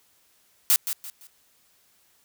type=noise with echo; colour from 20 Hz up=blue; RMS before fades=-18 dBFS; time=0.7-0.76 s; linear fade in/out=0 ms; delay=170 ms; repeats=3; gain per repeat=-10 dB; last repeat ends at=1.27 s; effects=white hiss -63 dBFS RMS until 2.24 s